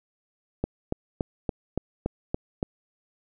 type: click train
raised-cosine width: 2 ms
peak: -12 dBFS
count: 8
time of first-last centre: 0.64-2.629 s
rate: 3.52 Hz
effects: none